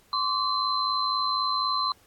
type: tone cluster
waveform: sine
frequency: 1043 / 1147 / 4078 Hz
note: C6 / D6 / C8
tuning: -6 / -41 / -45 cents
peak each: -29 / -27 / -28 dBFS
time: 0.13-1.92 s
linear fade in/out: 2 ms
effects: pink hiss -60 dBFS RMS until 2.06 s + AAC 64 kbps